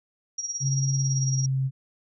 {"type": "tone with tremolo", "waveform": "sine", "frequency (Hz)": 5680, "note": "F8", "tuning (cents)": 28, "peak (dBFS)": -26, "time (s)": [0.38, 1.46], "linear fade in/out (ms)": 5, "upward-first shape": "sine", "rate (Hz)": 18, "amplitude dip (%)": 70}
{"type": "tone with pitch glide", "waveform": "sine", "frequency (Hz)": [135.5, 133.1], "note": ["C#3", "C3"], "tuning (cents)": [-39, 30], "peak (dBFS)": -22, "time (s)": [0.6, 1.71], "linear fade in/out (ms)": 50, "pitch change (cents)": -31, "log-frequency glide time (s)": [0.95, 1.26]}
{"effects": []}